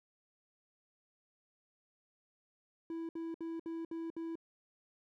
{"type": "tone bursts", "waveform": "triangle", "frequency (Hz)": 329.6, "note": "E4", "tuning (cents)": 0, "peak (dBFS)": -36, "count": 6, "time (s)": [2.9, 4.355], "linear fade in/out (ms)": 2, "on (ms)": 190, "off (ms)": 63, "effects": []}